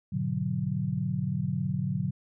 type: chord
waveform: sine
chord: G# half-diminished seventh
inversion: none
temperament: equal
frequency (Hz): 103.83 / 123.47 / 146.83 / 185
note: G#2 / B2 / D3 / F#3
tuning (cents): 0 / 0 / 0 / 0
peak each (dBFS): -36 / -33 / -31 / -31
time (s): 0.12-2.11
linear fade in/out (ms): 10
effects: none